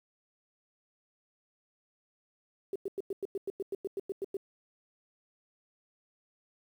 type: tone bursts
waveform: sine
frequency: 392 Hz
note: G4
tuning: in tune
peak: -31 dBFS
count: 14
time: 2.73-4.369 s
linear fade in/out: 2 ms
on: 27 ms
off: 97 ms
effects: 10-bit